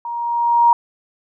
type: tone with level ramp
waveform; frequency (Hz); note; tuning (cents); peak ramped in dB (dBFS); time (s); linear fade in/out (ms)
sine; 943; A#5; +20; -24 to -7; 0.05-0.73; 2
effects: none